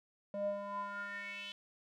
square tone with band-pass filter sweep, 201.6 Hz, G3, 49 cents sharp, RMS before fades -41 dBFS, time 0.34-1.52 s, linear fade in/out 0 ms, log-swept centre 500 to 3200 Hz, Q 6.3, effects none

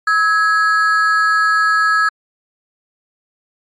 triangle ring-modulated tone, 1478 Hz, F#6, 2 cents flat, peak -6 dBFS, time 0.07-2.09 s, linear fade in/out 5 ms, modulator 186 Hz, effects MP3 48 kbps

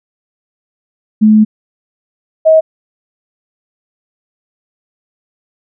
sine tone pair in turn, 215.1 / 635.9 Hz, A3 / D#5, -39 / +38 cents, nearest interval octave + perfect fifth, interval 1877 cents, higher second, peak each -3 dBFS, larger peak neither, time 1.21-1.45 / 2.45-2.61 s, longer first, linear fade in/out 20 ms, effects none

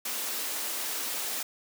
white high-pass noise, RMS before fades -33 dBFS, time 0.05-1.43 s, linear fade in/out 5 ms, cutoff 230 Hz, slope 24 dB/octave, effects none

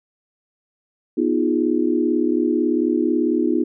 sine chord, F half-diminished seventh, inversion second, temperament equal with one note detuned, 246.9 / 311.1 / 349.2 / 411.7 Hz, Cb4 / Eb4 / F4 / Ab4, 0 / 0 / 0 / -15 cents, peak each -22 / -20 / -21 / -26 dBFS, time 1.17-3.64 s, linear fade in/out 10 ms, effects none

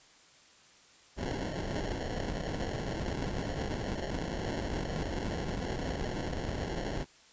pink noise with sample-and-hold, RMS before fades -35 dBFS, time 1.16-7.06 s, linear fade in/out 50 ms, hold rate 1225 Hz, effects white hiss -59 dBFS RMS until 7.32 s + resampled to 16000 Hz

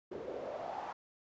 pink noise with band-pass filter sweep, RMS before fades -42 dBFS, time 0.11-0.93 s, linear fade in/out 10 ms, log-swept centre 400 to 890 Hz, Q 4.5, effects resampled to 16000 Hz

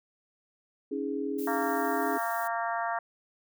sine chord, C# suspended second, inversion none, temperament equal with one note detuned, 277.2 / 316.7 / 415.3 Hz, C#4 / D#4 / G#4, 0 / +31 / 0 cents, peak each -33 / -36 / -33 dBFS, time 0.91-2.18 s, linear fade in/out 10 ms
violet noise, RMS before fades -43 dBFS, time 1.38-2.48 s, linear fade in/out 10 ms
harmonic tone, 230.2 Hz, A#3, 22 cents flat, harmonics 3 / 4 / 5 / 6 / 7 / 8, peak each -32 / -34 / -36 / -38 / -39 / -40 dBFS, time 1.47-2.99 s, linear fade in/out 5 ms
effects none

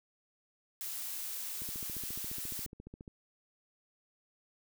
blue noise, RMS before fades -40 dBFS, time 0.81-2.66 s, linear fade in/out 0 ms
click train, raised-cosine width 3 ms, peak -34 dBFS, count 22, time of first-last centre 1.62-3.078 s, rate 14.4 Hz
effects none

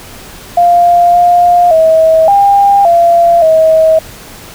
sine tone with pitch steps, 698 / 704 / 643 / 801 / 684 / 639 Hz, F5 / F5 / E5 / G5 / F5 / D#5, -1 / +14 / -43 / +37 / -36 / +46 cents, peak -3 dBFS, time 0.57-3.99 s, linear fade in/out 5 ms, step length 570 ms, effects pink hiss -31 dBFS RMS until 4.54 s

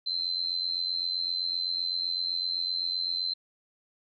sine tone with amplitude modulation, 4092 Hz, C8, 39 cents flat, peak -24 dBFS, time 0.06-3.34 s, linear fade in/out 10 ms, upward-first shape sine, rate 87.8 Hz, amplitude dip 80%, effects none

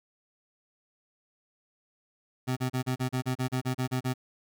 25% pulse tone bursts, 128.2 Hz, C3, 35 cents flat, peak -23 dBFS, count 13, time 2.47-4.139 s, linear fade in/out 20 ms, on 97 ms, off 34 ms, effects none

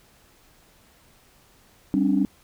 sine chord, G suspended fourth, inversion none, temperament equal with one note detuned, 196 / 268.5 / 293.7 Hz, G3 / C4 / D4, 0 / +45 / 0 cents, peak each -22 dBFS, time 1.94-2.25 s, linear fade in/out 0 ms, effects tanh soft clip ceiling -9 dBFS + pink hiss -57 dBFS RMS until 2.43 s

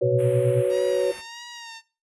sine chord, F# suspended fourth, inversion none, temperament equal with one note detuned, 371.9 / 493.9 / 554.4 Hz, F#4 / B4 / C#5, +9 / 0 / 0 cents, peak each -23 dBFS, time 0.01-1.12 s, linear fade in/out 10 ms
sine tone with tremolo, 123.47 Hz, B2, in tune, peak -19 dBFS, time 0.02-0.64 s, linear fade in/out 50 ms, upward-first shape sine, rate 9.3 Hz, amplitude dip 80%
white band-stop noise, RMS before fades -39 dBFS, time 0.18-1.22 s, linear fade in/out 20 ms, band 3000 to 9700 Hz, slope 48 dB/octave
10% pulse tone with vibrato, 932.3 Hz, A#5, in tune, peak -29 dBFS, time 0.69-1.82 s, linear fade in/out 50 ms, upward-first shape sine, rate 1.6 Hz, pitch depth 47 cents each way
effects noise-tail reverb RT60 0.3 s tail -17 dB re dry + resampled to 24000 Hz

